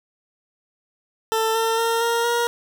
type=tone with pitch steps; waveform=20% pulse; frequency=444.8 / 451.8 / 458.9 / 466.1 / 473.4 Hz; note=A4 / A4 / A#4 / A#4 / A#4; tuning=+19 / +46 / -27 / 0 / +27 cents; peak=-14 dBFS; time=1.32-2.47 s; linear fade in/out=0 ms; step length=230 ms; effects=none